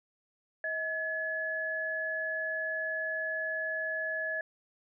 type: tone pair together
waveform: sine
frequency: 637 / 1703.1 Hz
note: D#5 / G#6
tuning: +41 / +43 cents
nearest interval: octave + perfect fourth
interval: 1702 cents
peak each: -37 / -32 dBFS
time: 0.64-4.41 s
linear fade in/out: 2 ms
effects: none